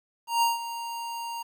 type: tone with ADSR envelope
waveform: square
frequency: 932.3 Hz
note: A#5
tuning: in tune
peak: -20 dBFS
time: 0.27-1.43 s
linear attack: 150 ms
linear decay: 160 ms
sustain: -13 dB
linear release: 12 ms
effects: 10-bit